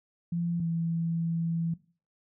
sine tone pair in turn, 170.9 / 166.32 Hz, F3 / E3, -37 / +16 cents, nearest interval unison, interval 47 cents, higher first, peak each -27 dBFS, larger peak neither, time 0.32-0.6 / 0.6-1.74 s, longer second, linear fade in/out 5 ms, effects noise-tail reverb RT60 0.4 s tail -18 dB re dry

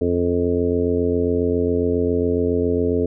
harmonic tone with a mistuned harmonic, 87.31 Hz, F2, in tune, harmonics 1 / 2 / 3 / 4 / 5 / 6 / 7, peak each -25 / -31 / -22 / -26 / -20 / -31 / -32 dBFS, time 0.01-3.06 s, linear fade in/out 5 ms, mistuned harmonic 7, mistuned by +32 cents, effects none

